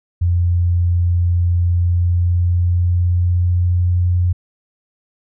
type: tone with pitch glide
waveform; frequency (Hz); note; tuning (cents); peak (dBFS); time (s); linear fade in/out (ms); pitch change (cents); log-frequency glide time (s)
sine; 87.31 to 88.94; F2 to F2; 0 to +32; -12; 0.21-4.33; 10; +32; 1.68-4.05
effects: none